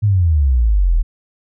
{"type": "exponential sweep", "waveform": "sine", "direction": "down", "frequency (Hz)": [109.1, 37.64], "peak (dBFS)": -10, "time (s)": [0.02, 1.03], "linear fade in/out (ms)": 20, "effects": []}